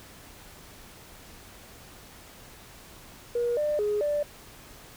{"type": "tone with pitch steps", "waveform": "sine", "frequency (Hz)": [477.8, 597, 417, 588], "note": ["A#4", "D5", "G#4", "D5"], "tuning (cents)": [43, 28, 7, 2], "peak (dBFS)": -23, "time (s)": [3.35, 4.23], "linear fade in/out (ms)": 5, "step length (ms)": 220, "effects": ["tanh soft clip ceiling -19 dBFS", "pink hiss -49 dBFS RMS until 4.96 s"]}